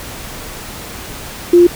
sine tone, 349.2 Hz, F4, in tune, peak -3 dBFS, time 1.53-1.67 s, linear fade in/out 5 ms, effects pink hiss -29 dBFS RMS until 1.75 s

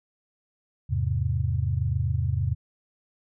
sine chord, E augmented, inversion none, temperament equal, 82.41 / 103.83 / 130.81 Hz, E2 / G#2 / B#2, 0 / 0 / 0 cents, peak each -27 dBFS, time 0.89-2.55 s, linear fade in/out 20 ms, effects none

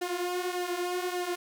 sawtooth tone with flanger, 357.5 Hz, F4, 41 cents sharp, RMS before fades -32 dBFS, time 0.01-1.36 s, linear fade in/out 10 ms, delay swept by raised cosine 1.9 to 7.9 ms, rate 1.7 Hz, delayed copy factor -0.65, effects none

